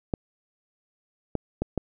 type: clicks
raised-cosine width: 2 ms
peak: -12 dBFS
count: 4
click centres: 0.138 / 1.353 / 1.62 / 1.777 s
effects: none